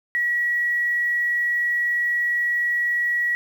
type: tone with quantisation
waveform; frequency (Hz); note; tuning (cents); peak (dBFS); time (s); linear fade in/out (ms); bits
sine; 1923; B6; -47; -19; 0.15-3.35; 0; 8
effects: none